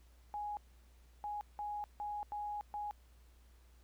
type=tone bursts at uneven times; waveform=sine; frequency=830.6 Hz; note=G#5; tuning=in tune; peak=-38 dBFS; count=6; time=0.34-0.57 / 1.24-1.41 / 1.59-1.84 / 2-2.23 / 2.32-2.61 / 2.74-2.91 s; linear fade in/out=0 ms; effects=added 60 Hz sine -60 dBFS peak until 3.83 s + pink hiss -71 dBFS RMS until 3.83 s